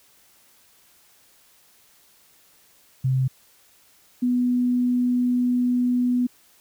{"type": "tone pair in turn", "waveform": "sine", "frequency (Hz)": [130.81, 246.9], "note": ["C3", "B3"], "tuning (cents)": [0, 0], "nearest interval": "major seventh", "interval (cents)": 1100, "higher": "second", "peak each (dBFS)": -18, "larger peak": "neither", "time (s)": [[3.04, 3.28], [4.22, 6.27]], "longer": "second", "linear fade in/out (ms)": 10, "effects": ["white hiss -57 dBFS RMS until 6.6 s"]}